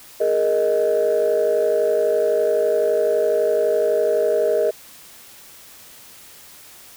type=chord; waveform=sine; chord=Ab suspended second; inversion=none; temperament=just; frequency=415.3 / 467.2 / 623 Hz; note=Ab4 / Bb4 / Eb5; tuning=0 / +4 / +2 cents; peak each=-20 / -19 / -18 dBFS; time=0.2-4.71 s; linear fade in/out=10 ms; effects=tanh soft clip ceiling -10 dBFS + white hiss -44 dBFS RMS until 6.96 s